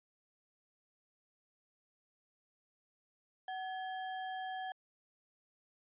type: tone with sample-and-hold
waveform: sine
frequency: 750 Hz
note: F#5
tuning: 23 cents sharp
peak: -38 dBFS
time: 3.48-4.72 s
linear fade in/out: 2 ms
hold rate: 2450 Hz
effects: resampled to 8000 Hz